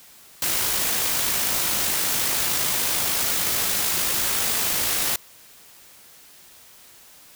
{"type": "noise with amplitude modulation", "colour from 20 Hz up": "white", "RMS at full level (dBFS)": -22, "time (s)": [0.42, 5.16], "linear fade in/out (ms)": 2, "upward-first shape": "sine", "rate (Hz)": 53.5, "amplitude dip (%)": 25, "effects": ["white hiss -49 dBFS RMS until 7.35 s"]}